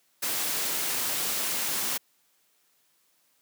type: noise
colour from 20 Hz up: white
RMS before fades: -29 dBFS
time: 0.22-1.98 s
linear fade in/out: 10 ms
effects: white hiss -68 dBFS RMS until 3.41 s + high-pass 150 Hz 12 dB/octave